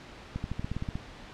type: clicks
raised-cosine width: 5 ms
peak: -20 dBFS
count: 10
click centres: 0.36 / 0.441 / 0.516 / 0.595 / 0.645 / 0.716 / 0.766 / 0.824 / 0.888 / 0.955 s
effects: pink hiss -47 dBFS RMS until 1.33 s + low-pass 4000 Hz 12 dB/octave